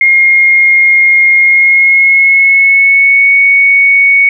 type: tone with pitch glide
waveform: sine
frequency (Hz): 2137 to 2226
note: C7 to C#7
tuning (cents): +36 to +7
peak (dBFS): -3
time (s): 0.01-4.29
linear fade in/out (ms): 2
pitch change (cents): +71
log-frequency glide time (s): 1.37-3.32
effects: none